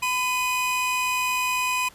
45% pulse tone pair together, 1005.6 / 2489 Hz, B5 / D#7, +31 / 0 cents, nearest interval octave + major third, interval 1569 cents, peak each -25 dBFS, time 0.02-1.89 s, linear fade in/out 10 ms, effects pink hiss -51 dBFS RMS until 1.94 s + resampled to 32000 Hz

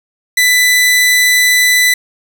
sawtooth tone, 1992 Hz, B6, 14 cents sharp, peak -4 dBFS, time 0.37-1.94 s, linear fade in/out 5 ms, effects none

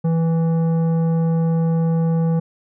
triangle tone with tanh clipping, 164.4 Hz, E3, 4 cents flat, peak -17 dBFS, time 0.04-2.4 s, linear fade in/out 10 ms, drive 15 dB, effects none

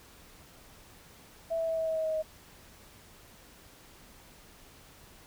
sine tone with pitch steps, 659.3 / 654.7 / 650.2 / 645.7 / 641.3 / 636.8 / 632.4 / 628.1 Hz, E5 / E5 / E5 / E5 / E5 / D#5 / D#5 / D#5, 0 / -12 / -24 / -36 / -48 / +40 / +28 / +16 cents, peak -28 dBFS, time 1.5-2.228 s, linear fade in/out 20 ms, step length 91 ms, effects pink hiss -55 dBFS RMS until 5.26 s

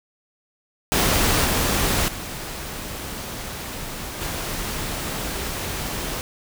pink noise with level steps, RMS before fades -19 / -21 / -32 / -28 dBFS, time 0.92-6.21 s, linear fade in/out 0 ms, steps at 1.44 / 2.08 / 4.21 s, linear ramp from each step 2 ms, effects none

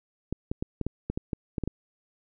clicks, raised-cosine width 3 ms, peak -16 dBFS, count 11, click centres 0.326 / 0.515 / 0.625 / 0.813 / 0.866 / 1.1 / 1.175 / 1.332 / 1.582 / 1.637 / 1.676 s, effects none

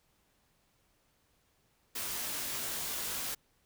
white noise with comb filter, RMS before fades -37 dBFS, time 1.95-3.35 s, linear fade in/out 10 ms, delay 19 ms, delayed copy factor -0.95, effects pink hiss -72 dBFS RMS until 3.65 s

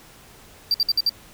triangle tone bursts, 4699 Hz, D8, in tune, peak -15 dBFS, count 5, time 0.71-1.094 s, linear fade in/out 2 ms, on 32 ms, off 56 ms, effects pink hiss -48 dBFS RMS until 1.33 s

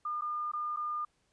sine tone with dropouts, 1210 Hz, D#6, 49 cents flat, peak -32 dBFS, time 0.05-1.05 s, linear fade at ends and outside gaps 5 ms, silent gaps 0.211-0.219 / 0.517-0.534 / 0.763-0.77 s, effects pink hiss -74 dBFS RMS until 1.32 s + resampled to 22050 Hz

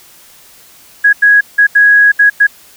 sine tone bursts at uneven times, 1661.2 Hz, G#6, in tune, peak -3 dBFS, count 6, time 1.04-1.13 / 1.22-1.41 / 1.58-1.67 / 1.75-2.12 / 2.19-2.3 / 2.4-2.47 s, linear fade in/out 10 ms, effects white hiss -41 dBFS RMS until 2.76 s

